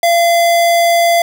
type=tone; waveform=square; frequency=683 Hz; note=F5; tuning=39 cents flat; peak=-9 dBFS; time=0.03-1.22 s; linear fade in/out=2 ms; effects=none